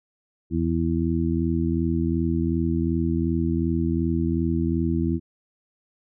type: harmonic tone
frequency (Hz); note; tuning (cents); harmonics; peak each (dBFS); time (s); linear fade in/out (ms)
82.7; E2; +6; 1 / 2 / 3 / 4; -26 / -26 / -26 / -26; 0.5-5.2; 50
effects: none